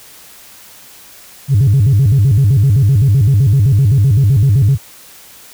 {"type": "tone with vibrato", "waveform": "sine", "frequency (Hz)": 117.9, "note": "A#2", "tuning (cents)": 20, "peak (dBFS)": -5, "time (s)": [1.48, 4.78], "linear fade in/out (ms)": 50, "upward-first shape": "square", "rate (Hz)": 7.8, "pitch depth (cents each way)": 270, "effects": ["tanh soft clip ceiling -4 dBFS", "white hiss -39 dBFS RMS until 5.53 s"]}